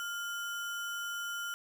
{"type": "tone with sample-and-hold", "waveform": "sine", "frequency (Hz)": 1401, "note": "F6", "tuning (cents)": 5, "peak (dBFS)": -35, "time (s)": [0, 1.54], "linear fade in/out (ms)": 0, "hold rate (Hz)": 4410, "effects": []}